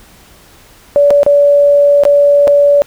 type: tone with dropouts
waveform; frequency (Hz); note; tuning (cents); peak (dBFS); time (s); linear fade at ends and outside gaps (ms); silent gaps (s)
sine; 574; D5; -40; -4; 0.96-2.82; 0; 1.105-1.109 / 1.232-1.264 / 2.036-2.052 / 2.473-2.478
effects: pink hiss -42 dBFS RMS until 2.86 s